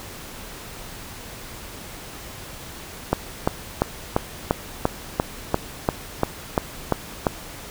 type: click train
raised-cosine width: 1 ms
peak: -3 dBFS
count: 13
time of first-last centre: 3.13-7.268 s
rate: 2.9 Hz
effects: pink hiss -38 dBFS RMS until 7.7 s